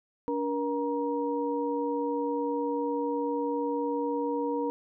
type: tone cluster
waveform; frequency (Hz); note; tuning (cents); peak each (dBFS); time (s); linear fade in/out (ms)
sine; 286.7 / 476.5 / 944; D4 / A#4 / A#5; -42 / +38 / +22; -31 / -30 / -34; 0.28-4.7; 0
effects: none